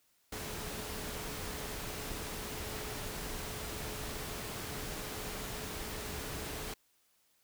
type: tone in noise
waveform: sine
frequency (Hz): 427.3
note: G#4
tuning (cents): +49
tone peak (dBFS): -50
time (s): 0.32-6.74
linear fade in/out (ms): 5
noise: pink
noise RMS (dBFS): -41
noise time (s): 0.32-6.74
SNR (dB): -12
effects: white hiss -72 dBFS RMS until 7.43 s